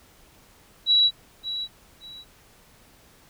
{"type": "tone with echo", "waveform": "sine", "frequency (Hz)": 3908, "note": "B7", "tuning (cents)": -19, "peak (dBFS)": -15, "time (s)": [0.86, 1.11], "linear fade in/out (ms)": 50, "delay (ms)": 570, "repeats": 2, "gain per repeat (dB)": -12, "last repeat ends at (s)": 2.25, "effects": ["pink hiss -55 dBFS RMS until 3.29 s"]}